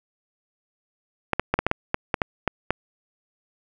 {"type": "clicks", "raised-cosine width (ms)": 0.5, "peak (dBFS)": -5, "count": 11, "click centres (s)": [1.333, 1.396, 1.54, 1.59, 1.666, 1.714, 1.944, 2.142, 2.218, 2.477, 2.706], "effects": []}